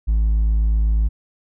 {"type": "tone with hard clipping", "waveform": "triangle", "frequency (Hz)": 54, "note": "A1", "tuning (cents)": -32, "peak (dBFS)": -13, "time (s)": [0.07, 1.09], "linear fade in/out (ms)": 20, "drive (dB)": 1, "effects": []}